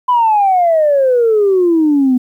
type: exponential sweep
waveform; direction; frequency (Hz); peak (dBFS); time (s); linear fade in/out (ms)
sine; down; 1012 to 246.7; -7; 0.08-2.18; 10
effects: tanh soft clip ceiling -4 dBFS + 8-bit